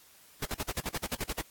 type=noise bursts; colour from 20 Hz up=pink; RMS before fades=-33 dBFS; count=12; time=0.42-1.414 s; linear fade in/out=5 ms; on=37 ms; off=50 ms; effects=white hiss -58 dBFS RMS until 1.5 s + AAC 64 kbps